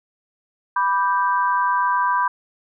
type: chord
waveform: sine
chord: G major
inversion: first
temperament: equal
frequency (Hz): 987.8 / 1174.7 / 1568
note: B5 / D6 / G6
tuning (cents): 0 / 0 / 0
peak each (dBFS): -18 / -24 / -24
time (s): 0.76-2.28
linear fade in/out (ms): 5
effects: none

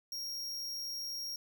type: tone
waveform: 45% pulse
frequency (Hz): 5588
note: F8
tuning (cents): 0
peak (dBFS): -38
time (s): 0.12-1.36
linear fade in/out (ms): 2
effects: none

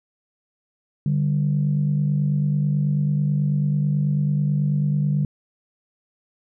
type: tone pair together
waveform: sine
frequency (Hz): 146.83 / 196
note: D3 / G3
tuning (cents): 0 / 0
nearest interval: perfect fourth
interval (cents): 500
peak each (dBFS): -18 / -24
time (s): 1.06-5.25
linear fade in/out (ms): 2
effects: tanh soft clip ceiling -11 dBFS

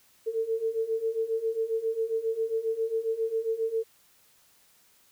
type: beating tone pair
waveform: sine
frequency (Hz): 444.6 / 452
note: A4 / A4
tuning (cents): +18 / +47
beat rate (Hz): 7.4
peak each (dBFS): -31 / -28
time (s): 0.26-3.84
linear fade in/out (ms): 20
effects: white hiss -62 dBFS RMS until 5.11 s

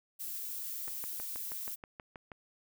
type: noise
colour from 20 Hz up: violet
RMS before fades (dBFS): -40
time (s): 0.19-1.76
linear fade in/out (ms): 20
type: click train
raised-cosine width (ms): 0.5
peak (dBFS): -30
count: 10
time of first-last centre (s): 0.88-2.318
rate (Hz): 6.26
effects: none

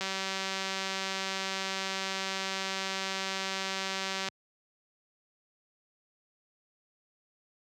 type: click train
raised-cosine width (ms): 0.2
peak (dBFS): -16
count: 822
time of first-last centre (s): 0.01-4.286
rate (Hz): 192
effects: high-pass 100 Hz 12 dB/octave

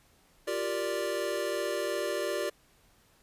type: chord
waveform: square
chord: G minor seventh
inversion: third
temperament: equal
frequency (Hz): 349.2 / 392 / 466.2 / 587.3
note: F4 / G4 / Bb4 / D5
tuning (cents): 0 / 0 / 0 / 0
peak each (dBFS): -38 / -36 / -38 / -34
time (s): 0.47-2.5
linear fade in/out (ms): 10
effects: pink hiss -64 dBFS RMS until 3.22 s + resampled to 32000 Hz

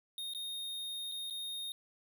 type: tone with dropouts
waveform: square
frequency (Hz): 3701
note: A#7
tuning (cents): -13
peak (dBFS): -39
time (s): 0.18-1.72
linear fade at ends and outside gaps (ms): 1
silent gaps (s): 0.336-0.348 / 1.116-1.12 / 1.3-1.307
effects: none

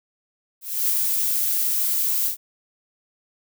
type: noise with ADSR envelope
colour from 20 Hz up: violet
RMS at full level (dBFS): -20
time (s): 0.61-2.37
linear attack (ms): 290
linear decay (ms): 5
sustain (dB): -2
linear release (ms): 100
effects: none

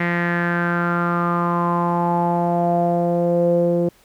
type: tone with low-pass filter sweep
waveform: sawtooth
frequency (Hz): 172.8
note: F3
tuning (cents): -18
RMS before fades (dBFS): -19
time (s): 0-3.89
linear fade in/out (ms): 5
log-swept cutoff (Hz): 2000 to 450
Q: 6.1
effects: pink hiss -54 dBFS RMS until 4.04 s

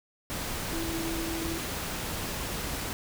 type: tone in noise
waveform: sine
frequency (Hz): 329.6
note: E4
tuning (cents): 0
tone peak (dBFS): -33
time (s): 0.73-1.58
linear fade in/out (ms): 0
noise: pink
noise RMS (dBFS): -34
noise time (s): 0.3-2.93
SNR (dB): -2
effects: none

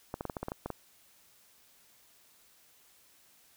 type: clicks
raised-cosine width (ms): 1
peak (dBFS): -21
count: 10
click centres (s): 0.141 / 0.209 / 0.253 / 0.298 / 0.368 / 0.43 / 0.484 / 0.519 / 0.66 / 0.703
effects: white hiss -63 dBFS RMS until 3.56 s

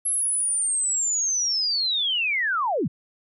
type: linear sweep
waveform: sine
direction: down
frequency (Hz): 11175 to 105.6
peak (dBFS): -21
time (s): 0.05-2.88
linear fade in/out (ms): 10
effects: none

